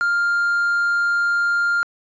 sine tone with hard clipping, 1400 Hz, F6, 4 cents sharp, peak -17 dBFS, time 0.01-1.83 s, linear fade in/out 0 ms, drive 2 dB, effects resampled to 16000 Hz

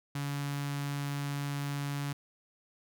sawtooth tone with notch filter, 142.3 Hz, C#3, 46 cents sharp, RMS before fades -35 dBFS, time 0.15-2.13 s, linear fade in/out 5 ms, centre 490 Hz, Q 1, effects none

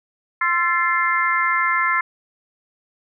harmonic tone with a mistuned harmonic, 349.2 Hz, F4, in tune, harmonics 3 / 4 / 5 / 6, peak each -22 / -22 / -22 / -22 dBFS, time 0.41-2.01 s, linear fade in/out 5 ms, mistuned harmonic 4, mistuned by -64 cents, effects none

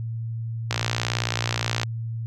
click train, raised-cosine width 0.2 ms, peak -6 dBFS, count 67, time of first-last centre 0.71-1.832 s, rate 58.8 Hz, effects added 114 Hz sine -27 dBFS peak until 2.26 s

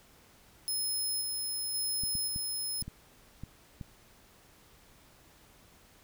10% pulse tone with tremolo, 5160 Hz, E8, 38 cents flat, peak -25 dBFS, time 0.68-2.82 s, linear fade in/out 0 ms, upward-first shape square, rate 0.94 Hz, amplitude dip 25%
clicks, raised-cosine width 5 ms, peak -28 dBFS, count 7, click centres 2.036 / 2.153 / 2.361 / 2.824 / 2.88 / 3.436 / 3.812 s
effects pink hiss -60 dBFS RMS until 6.03 s

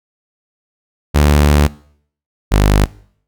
sawtooth tone pair in turn, 73.42 / 50.38 Hz, D2 / G1, 0 / +48 cents, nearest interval perfect fifth, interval 652 cents, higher first, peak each -4 dBFS, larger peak neither, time 1.14-1.68 / 2.51-2.86 s, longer first, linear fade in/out 20 ms, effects noise-tail reverb RT60 0.6 s tail -22 dB re dry

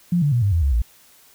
sine tone with pitch steps, 174.61 / 145.14 / 120.65 / 100.29 / 83.36 / 69.29 / 57.6 Hz, F3 / D3 / B2 / G2 / E2 / C#2 / A#1, 0 / -20 / -40 / +40 / +20 / 0 / -20 cents, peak -15 dBFS, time 0.12-0.82 s, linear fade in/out 5 ms, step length 100 ms, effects white hiss -52 dBFS RMS until 1.34 s

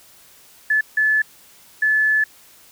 sine tone bursts at uneven times, 1730 Hz, A6, 30 cents flat, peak -14 dBFS, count 3, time 0.7-0.81 / 0.97-1.22 / 1.82-2.24 s, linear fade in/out 5 ms, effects white hiss -49 dBFS RMS until 2.71 s

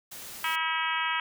white noise, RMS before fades -42 dBFS, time 0.11-0.56 s, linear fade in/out 10 ms
harmonic tone, 322.4 Hz, E4, 38 cents flat, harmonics 3 / 4 / 5 / 6 / 7 / 8 / 9 / 10, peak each -32 / -33 / -34 / -35 / -35 / -36 / -37 / -37 dBFS, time 0.44-1.2 s, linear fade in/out 2 ms
effects none

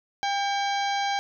harmonic tone with a mistuned harmonic, 800 Hz, G5, 35 cents sharp, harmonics 1 / 2 / 3 / 4 / 5 / 6 / 7 / 8, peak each -25 / -33 / -35 / -36 / -37 / -41 / -43 / -43 dBFS, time 0.23-1.19 s, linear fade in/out 0 ms, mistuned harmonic 3, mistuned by -84 cents, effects none

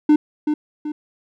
triangle tone with echo, 300.9 Hz, D4, 42 cents sharp, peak -7 dBFS, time 0.09-0.16 s, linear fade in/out 5 ms, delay 380 ms, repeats 2, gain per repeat -7 dB, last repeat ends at 0.92 s, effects none

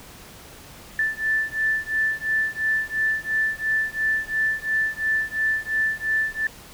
sine beating tone pair, 1760 / 1762.9 Hz, A6 / A6, 0 / +3 cents, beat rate 2.9 Hz, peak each -24 dBFS, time 0.99-6.47 s, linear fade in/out 2 ms, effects pink hiss -44 dBFS RMS until 6.73 s

